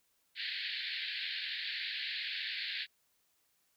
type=band-pass noise; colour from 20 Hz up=white; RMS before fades=-39 dBFS; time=0.35-2.87 s; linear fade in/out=50 ms; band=1600 to 4500 Hz; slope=96 dB/octave; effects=white hiss -75 dBFS RMS until 3.76 s